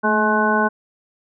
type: harmonic tone with a mistuned harmonic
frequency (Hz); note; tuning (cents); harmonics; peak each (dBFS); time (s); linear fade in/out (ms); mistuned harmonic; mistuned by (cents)
213.1; G#3; +45; 1 / 2 / 3 / 4 / 5 / 7; -21 / -23 / -24 / -22 / -22 / -20; 0.03-0.69; 20; 1; +45
effects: none